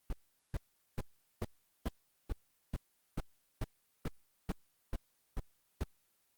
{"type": "noise bursts", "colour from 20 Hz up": "brown", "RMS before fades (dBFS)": -34, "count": 14, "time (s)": [0.1, 5.836], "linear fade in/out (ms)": 2, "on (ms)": 29, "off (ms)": 410, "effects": ["white hiss -75 dBFS RMS until 6.37 s", "Opus 24 kbps"]}